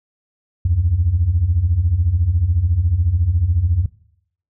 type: beating tone pair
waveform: sine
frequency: 76 / 90 Hz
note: D#2 / F#2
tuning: -40 / -47 cents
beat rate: 14 Hz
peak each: -18 / -14 dBFS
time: 0.65-3.86 s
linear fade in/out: 5 ms
effects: noise-tail reverb RT60 0.7 s tail -20 dB re dry + tanh soft clip ceiling -6 dBFS